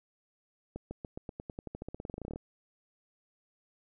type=accelerating click train; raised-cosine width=2 ms; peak=-26 dBFS; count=24; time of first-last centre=0.76-2.36 s; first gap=150 ms; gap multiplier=0.92; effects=none